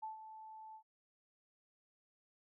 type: tone with ADSR envelope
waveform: sine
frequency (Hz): 875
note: A5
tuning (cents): -10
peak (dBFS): -40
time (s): 0.02-0.83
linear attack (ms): 16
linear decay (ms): 130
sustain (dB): -10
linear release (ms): 80
effects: none